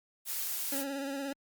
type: noise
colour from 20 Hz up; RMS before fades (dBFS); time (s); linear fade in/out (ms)
blue; -35; 0.25-0.85; 50
type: tone with vibrato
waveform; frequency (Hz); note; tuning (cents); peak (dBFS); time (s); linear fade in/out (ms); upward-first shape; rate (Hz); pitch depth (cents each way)
25% pulse; 276.3; C#4; -6; -31; 0.72-1.33; 5; sine; 17; 41
effects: Opus 48 kbps